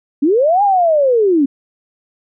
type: linear two-way sweep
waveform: sine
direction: up then down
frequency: 261.6 to 830.6 to 261.6 Hz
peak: -9 dBFS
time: 0.22-1.46 s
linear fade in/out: 10 ms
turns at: 0.63 s
effects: none